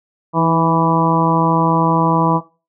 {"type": "harmonic tone with a mistuned harmonic", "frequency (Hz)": 164.81, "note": "E3", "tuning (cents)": 0, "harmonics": [1, 2, 3, 4, 5, 6, 7], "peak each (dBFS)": [-17, -19, -22, -21, -23, -17, -22], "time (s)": [0.33, 2.41], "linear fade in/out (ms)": 50, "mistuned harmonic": 2, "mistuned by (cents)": -35, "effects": ["noise-tail reverb RT60 0.3 s tail -17 dB re dry"]}